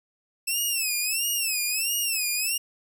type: tone with vibrato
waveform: 10% pulse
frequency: 2637 Hz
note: E7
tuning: in tune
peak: -16 dBFS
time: 0.47-2.58 s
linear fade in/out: 10 ms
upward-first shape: sine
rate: 1.5 Hz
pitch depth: 150 cents each way
effects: none